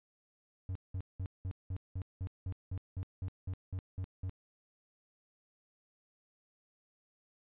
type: tone bursts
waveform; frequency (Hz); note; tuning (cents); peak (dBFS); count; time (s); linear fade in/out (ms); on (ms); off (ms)
triangle; 93; F#2; +9; -33; 15; 0.69-4.295; 0; 63; 190
effects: resampled to 8000 Hz